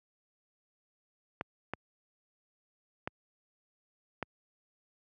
clicks, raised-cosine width 0.5 ms, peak -19 dBFS, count 4, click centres 1.411 / 1.736 / 3.075 / 4.227 s, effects high-pass 80 Hz 12 dB/octave

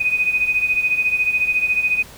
sine beating tone pair, 2493 / 2507 Hz, D#7 / D#7, +3 / +12 cents, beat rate 14 Hz, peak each -17 / -22 dBFS, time 0-2.03 s, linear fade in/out 10 ms, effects pink hiss -41 dBFS RMS until 2.17 s

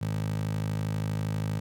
15% pulse tone with high-pass filter, 52.5 Hz, G#1, 19 cents sharp, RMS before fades -30 dBFS, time 0.01-1.6 s, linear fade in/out 10 ms, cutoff 120 Hz, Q 3.2, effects none

